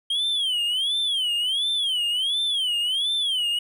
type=tone with vibrato; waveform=triangle; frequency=3176 Hz; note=G7; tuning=22 cents sharp; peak=-20 dBFS; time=0.1-3.59 s; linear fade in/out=5 ms; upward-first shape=sine; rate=1.4 Hz; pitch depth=200 cents each way; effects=none